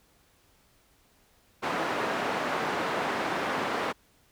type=band-pass noise; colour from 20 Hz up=white; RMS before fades=-30 dBFS; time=1.62-3.93 s; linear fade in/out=20 ms; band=210 to 1300 Hz; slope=12 dB/octave; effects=pink hiss -64 dBFS RMS until 4.31 s